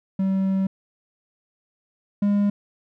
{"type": "tone pair in turn", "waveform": "triangle", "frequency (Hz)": [192, 203.4], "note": ["G3", "G#3"], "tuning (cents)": [-36, -36], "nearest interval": "minor second", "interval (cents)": 100, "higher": "second", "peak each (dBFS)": [-17, -15], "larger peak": "second", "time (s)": [[0.19, 0.67], [2.22, 2.5]], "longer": "first", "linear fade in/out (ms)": 5, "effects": []}